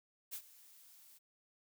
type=noise with ADSR envelope; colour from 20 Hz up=blue; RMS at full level=-42 dBFS; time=0.31-1.19 s; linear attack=29 ms; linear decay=73 ms; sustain=-19 dB; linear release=20 ms; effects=none